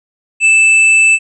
sine tone with tanh clipping, 2637 Hz, E7, in tune, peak -7 dBFS, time 0.4-1.19 s, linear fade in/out 50 ms, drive 11 dB, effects resampled to 22050 Hz

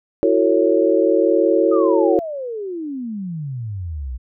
sine chord, F# minor seventh, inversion third, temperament equal with one note detuned, 329.6 / 370 / 449.5 / 554.4 Hz, E4 / F#4 / A4 / C#5, 0 / 0 / +37 / 0 cents, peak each -18 dBFS, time 0.23-2.19 s, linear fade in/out 0 ms
sine exponential sweep, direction down, 1266 to 58.27 Hz, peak -24 dBFS, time 1.71-4.18 s, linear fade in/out 20 ms
effects none

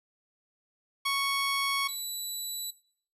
15% pulse tone pair in turn, 1108.7 / 3951 Hz, C#6 / B7, 0 / 0 cents, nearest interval octave + minor seventh, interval 2200 cents, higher second, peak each -20 / -26 dBFS, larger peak first, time 1.05-1.88 / 1.88-2.71 s, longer neither, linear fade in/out 10 ms, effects noise-tail reverb RT60 0.5 s tail -18 dB re dry + resampled to 32000 Hz

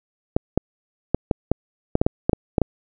clicks, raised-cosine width 2 ms, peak -3 dBFS, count 12, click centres 0.365 / 0.576 / 1.146 / 1.312 / 1.516 / 1.954 / 2.015 / 2.065 / 2.295 / 2.332 / 2.582 / 2.617 s, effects none

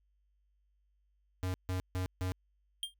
square tone bursts, 92.2 Hz, F#2, 6 cents flat, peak -33 dBFS, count 4, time 1.43-2.32 s, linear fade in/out 0 ms, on 110 ms, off 150 ms
square tone with exponential decay, 3200 Hz, G7, 35 cents sharp, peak -31 dBFS, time 2.83-2.94 s, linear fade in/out 1 ms, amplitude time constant 23 ms
effects added 50 Hz sine -70 dBFS peak until 2.99 s

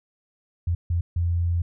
sine tone bursts at uneven times, 85.9 Hz, F2, 28 cents flat, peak -20 dBFS, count 3, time 0.67-0.75 / 0.9-1.01 / 1.16-1.62 s, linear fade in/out 5 ms, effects none

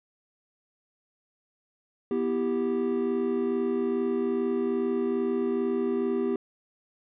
triangle chord, E minor, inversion second, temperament equal with one note detuned, 245.2 / 329.6 / 392 Hz, B3 / E4 / G4, -12 / 0 / 0 cents, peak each -27 / -31 / -25 dBFS, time 2.11-6.36 s, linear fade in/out 2 ms, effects resampled to 8000 Hz

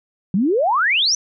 sine exponential sweep, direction up, 174.61 to 6140 Hz, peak -14 dBFS, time 0.34-1.15 s, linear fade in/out 2 ms, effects none

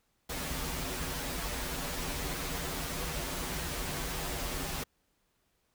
pink noise with comb filter, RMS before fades -36 dBFS, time 0.29-4.84 s, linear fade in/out 10 ms, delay 9.4 ms, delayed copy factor -0.95, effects pink hiss -75 dBFS RMS until 5.74 s

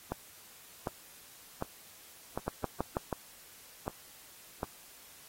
two click trains, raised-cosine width 1 ms, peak -17 / -19 dBFS, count 4 / 7, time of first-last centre 2.48-2.969 / 0.12-4.631 s, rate 6.14 / 1.33 Hz, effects white hiss -55 dBFS RMS until 5.28 s + AAC 48 kbps

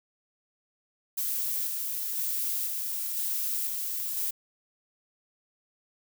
violet noise with tremolo, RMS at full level -30 dBFS, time 1.17-4.31 s, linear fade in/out 10 ms, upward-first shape square, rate 1 Hz, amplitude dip 25%, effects none

